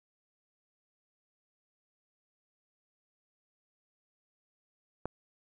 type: click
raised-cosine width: 1 ms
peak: -20 dBFS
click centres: 5.056 s
effects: none